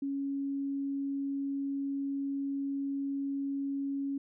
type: tone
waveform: sine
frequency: 277.2 Hz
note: C#4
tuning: in tune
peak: -31 dBFS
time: 0.02-4.18 s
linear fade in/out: 5 ms
effects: none